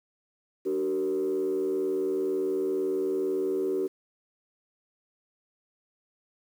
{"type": "tone with frequency modulation", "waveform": "sine", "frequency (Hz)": 380, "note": "F#4", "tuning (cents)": 46, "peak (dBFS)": -24, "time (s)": [0.65, 3.88], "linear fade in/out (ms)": 20, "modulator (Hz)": 82.1, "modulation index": 0.8, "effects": ["tanh soft clip ceiling -21 dBFS", "9-bit"]}